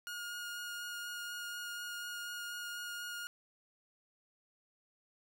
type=tone with vibrato; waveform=sawtooth; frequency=1430 Hz; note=F6; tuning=41 cents sharp; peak=-37 dBFS; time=0.07-3.27 s; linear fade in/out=0 ms; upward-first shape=sine; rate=4.1 Hz; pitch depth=9 cents each way; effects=none